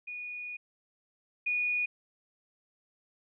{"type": "tone pair in turn", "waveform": "sine", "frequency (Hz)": [2458, 2458], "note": ["D#7", "D#7"], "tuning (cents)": [-22, -22], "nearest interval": "unison", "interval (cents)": 0, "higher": "neither", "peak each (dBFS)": [-37, -27], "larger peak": "second", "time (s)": [[0.07, 0.57], [1.46, 1.86]], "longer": "first", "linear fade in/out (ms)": 10, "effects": []}